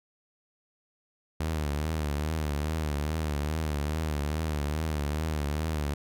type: tone with vibrato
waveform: sawtooth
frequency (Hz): 75.9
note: D#2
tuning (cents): -42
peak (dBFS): -24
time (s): 1.4-5.94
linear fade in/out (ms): 5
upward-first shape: triangle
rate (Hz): 2.4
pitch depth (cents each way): 110
effects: none